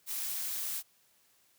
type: noise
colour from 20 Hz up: blue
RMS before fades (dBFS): -36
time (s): 0.06-0.83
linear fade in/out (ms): 50
effects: white hiss -68 dBFS RMS until 1.58 s + high-pass 60 Hz 12 dB/octave